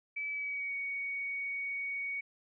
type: tone with pitch glide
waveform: sine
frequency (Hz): 2300 to 2238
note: D7 to C#7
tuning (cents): -37 to +16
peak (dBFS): -34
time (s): 0.16-2.21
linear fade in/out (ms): 10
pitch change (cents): -47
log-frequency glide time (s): 0.3-0.74
effects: none